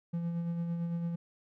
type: tone with tremolo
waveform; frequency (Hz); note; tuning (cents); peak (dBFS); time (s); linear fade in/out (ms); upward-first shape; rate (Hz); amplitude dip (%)
triangle; 169.8; F3; -48; -28; 0.13-1.16; 10; sine; 8.9; 35
effects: none